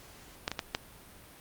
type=clicks; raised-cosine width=0.2 ms; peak=-12 / -16 / -14 / -11 dBFS; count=4; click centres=0.479 / 0.516 / 0.592 / 0.749 s; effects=pink hiss -53 dBFS RMS until 1.4 s + Opus 48 kbps